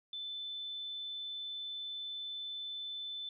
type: tone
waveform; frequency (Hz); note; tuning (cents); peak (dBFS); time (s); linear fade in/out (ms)
sine; 3520; A7; 0; -39; 0.13-3.29; 2
effects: none